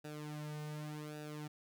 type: tone with flanger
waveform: sawtooth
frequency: 150.8 Hz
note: D3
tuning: 46 cents sharp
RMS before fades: -45 dBFS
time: 0.04-1.48 s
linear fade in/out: 10 ms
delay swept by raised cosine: 0.93 to 3.03 ms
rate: 0.87 Hz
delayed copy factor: -0.8
effects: none